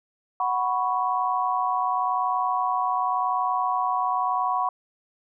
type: chord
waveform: sine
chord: F# suspended fourth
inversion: none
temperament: equal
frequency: 740 / 987.8 / 1108.7 Hz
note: F#5 / B5 / C#6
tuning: 0 / 0 / 0 cents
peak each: -26 dBFS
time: 0.4-4.69 s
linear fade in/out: 2 ms
effects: none